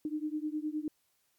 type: beating tone pair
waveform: sine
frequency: 301.1 / 310.8 Hz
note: D4 / D#4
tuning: +43 / -2 cents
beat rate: 9.7 Hz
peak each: -35 / -36 dBFS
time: 0.05-0.88 s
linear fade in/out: 2 ms
effects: white hiss -74 dBFS RMS until 1.38 s + MP3 96 kbps